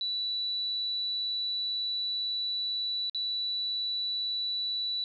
sine tone with dropouts, 3951 Hz, B7, in tune, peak -29 dBFS, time 0.01-5.04 s, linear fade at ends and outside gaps 1 ms, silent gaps 3.097-3.147 s, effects none

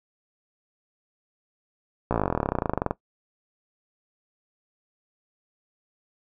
slowing click train, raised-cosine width 1 ms, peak -9 dBFS, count 29, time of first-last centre 2.11-2.909 s, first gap 16 ms, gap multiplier 1.04, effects noise-tail reverb RT60 0.1 s tail -19 dB re dry

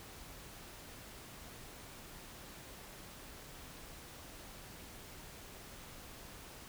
silence, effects pink hiss -52 dBFS RMS until 6.68 s

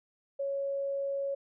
sine tone, 554.4 Hz, C#5, in tune, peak -30 dBFS, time 0.39-1.35 s, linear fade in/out 10 ms, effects none

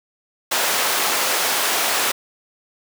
pink high-pass noise, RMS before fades -20 dBFS, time 0.51-2.12 s, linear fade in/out 10 ms, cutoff 620 Hz, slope 12 dB/octave, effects none

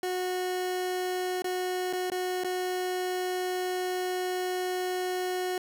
30% pulse tone with dropouts, 365.6 Hz, F#4, 21 cents flat, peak -26 dBFS, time 0.03-5.58 s, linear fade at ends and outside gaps 2 ms, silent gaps 1.421-1.443 / 1.928-1.933 / 2.101-2.118 / 2.437-2.445 s, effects none

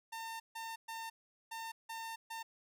sawtooth tone bursts at uneven times, 905 Hz, A5, 48 cents sharp, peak -38 dBFS, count 6, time 0.12-0.4 / 0.55-0.76 / 0.88-1.1 / 1.51-1.72 / 1.89-2.16 / 2.3-2.43 s, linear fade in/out 10 ms, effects none

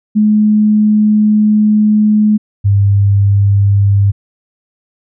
sine tone pair in turn, 212.2 / 100.15 Hz, G#3 / G2, +38 / +38 cents, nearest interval octave + minor second, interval 1300 cents, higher first, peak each -6 dBFS, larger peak neither, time 0.15-2.38 / 2.64-4.12 s, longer first, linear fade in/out 20 ms, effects none

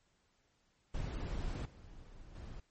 brown noise with level steps, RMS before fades -38 / -54 / -47 dBFS, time 0.94-2.6 s, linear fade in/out 5 ms, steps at 1.65 / 2.35 s, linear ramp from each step 5 ms, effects pink hiss -75 dBFS RMS until 2.7 s + MP3 32 kbps

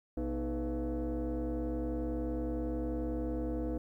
sine tone with frequency modulation, 127.5 Hz, C3, 44 cents flat, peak -30 dBFS, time 0.17-3.78 s, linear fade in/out 5 ms, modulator 186 Hz, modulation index 2.1, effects tanh soft clip ceiling -30 dBFS + 12-bit

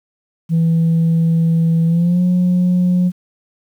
sine tone with pitch glide, 164.81 to 179.73 Hz, E3 to F3, 0 to +50 cents, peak -9 dBFS, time 0.49-3.12 s, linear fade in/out 50 ms, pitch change +150 cents, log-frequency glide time 1.86-2.21 s, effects tanh soft clip ceiling -9 dBFS + 8-bit

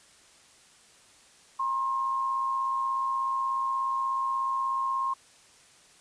sine tone pair together, 952.4 / 1069 Hz, A#5 / C6, +37 / +37 cents, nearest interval major second, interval 200 cents, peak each -37 / -26 dBFS, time 1.59-5.14 s, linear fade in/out 10 ms, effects white hiss -57 dBFS RMS until 6 s + resampled to 22050 Hz

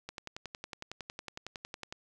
click train, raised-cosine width 0.2 ms, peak -23 dBFS, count 21, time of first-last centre 0.09-1.925 s, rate 10.9 Hz, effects none

